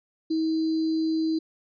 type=tone with sample-and-hold; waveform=sine; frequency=319.8 Hz; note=D#4; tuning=48 cents sharp; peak=-22 dBFS; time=0.3-1.39 s; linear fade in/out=10 ms; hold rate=4410 Hz; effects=resampled to 11025 Hz